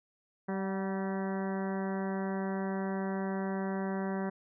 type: harmonic tone with a mistuned harmonic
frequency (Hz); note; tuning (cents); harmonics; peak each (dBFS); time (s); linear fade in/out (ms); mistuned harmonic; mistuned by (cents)
193.1; G3; -26; 1 / 2 / 3 / 4 / 5 / 6 / 7 / 8 / 9 / 10; -33 / -38 / -42 / -43 / -45 / -49 / -52 / -48 / -51 / -51; 0.48-4.3; 10; 4; -34
effects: none